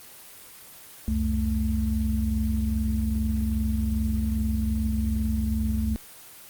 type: tone cluster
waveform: sine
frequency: 66.6 / 89.1 / 218.4 Hz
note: C2 / F2 / A3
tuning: +31 / +35 / -13 cents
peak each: -25 / -31 / -26 dBFS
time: 1.08-5.96 s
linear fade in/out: 0 ms
effects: white hiss -46 dBFS RMS until 6.49 s + Opus 24 kbps